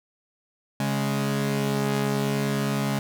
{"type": "tone pair together", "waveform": "sawtooth", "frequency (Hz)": [138.59, 208.1], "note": ["C#3", "G#3"], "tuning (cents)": [0, 4], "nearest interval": "perfect fifth", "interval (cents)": 704, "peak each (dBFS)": -22, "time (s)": [0.8, 2.99], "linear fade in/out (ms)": 2, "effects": []}